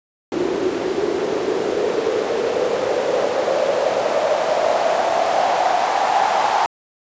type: noise with band-pass filter sweep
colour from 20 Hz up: white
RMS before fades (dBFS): -19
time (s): 0.32-6.66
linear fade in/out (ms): 0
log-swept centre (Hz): 350 to 830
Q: 5.6
effects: resampled to 16000 Hz